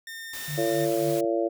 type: tone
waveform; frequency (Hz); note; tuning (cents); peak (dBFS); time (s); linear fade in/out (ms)
sawtooth; 1817; A#6; -45; -33; 0.07-0.85; 2
type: noise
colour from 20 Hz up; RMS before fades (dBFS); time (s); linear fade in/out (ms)
white; -38; 0.33-1.21; 5
type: tone with tremolo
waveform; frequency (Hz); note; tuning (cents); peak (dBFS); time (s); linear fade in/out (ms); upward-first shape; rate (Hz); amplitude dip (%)
sine; 148.8; D3; +23; -29; 0.48-1.25; 2; triangle; 3.7; 95
type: harmonic tone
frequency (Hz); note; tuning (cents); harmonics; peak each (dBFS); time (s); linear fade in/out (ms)
113.4; A#2; -47; 3 / 4 / 5 / 6; -26 / -30 / -27 / -31; 0.57-1.49; 20
effects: none